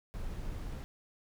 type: noise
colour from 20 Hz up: brown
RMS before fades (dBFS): -39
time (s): 0.14-0.84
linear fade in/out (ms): 0
effects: none